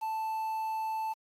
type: tone with quantisation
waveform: triangle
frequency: 880 Hz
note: A5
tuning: in tune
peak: -29 dBFS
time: 0.01-1.14 s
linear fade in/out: 20 ms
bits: 9
effects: AAC 64 kbps